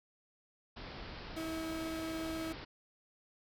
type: low-pass noise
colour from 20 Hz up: pink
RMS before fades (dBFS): -47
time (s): 0.76-2.65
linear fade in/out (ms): 10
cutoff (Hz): 5200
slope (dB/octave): 96
type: tone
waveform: 35% pulse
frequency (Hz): 322.6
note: E4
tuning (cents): -37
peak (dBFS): -36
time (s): 1.36-2.53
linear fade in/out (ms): 10
effects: none